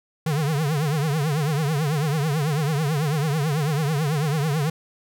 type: tone with vibrato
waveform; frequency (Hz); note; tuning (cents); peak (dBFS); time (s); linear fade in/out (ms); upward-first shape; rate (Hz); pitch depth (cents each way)
square; 150; D3; +37; -21; 0.26-4.7; 5; triangle; 9.1; 180
effects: none